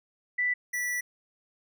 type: tone pair in turn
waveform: sine / square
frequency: 1978 / 1959.8 Hz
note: B6 / B6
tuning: +2 / -14 cents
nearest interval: unison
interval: 16 cents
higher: first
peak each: -24 / -29 dBFS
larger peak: first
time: 0.38-0.54 / 0.73-1.01 s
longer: second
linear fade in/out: 10 ms
effects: none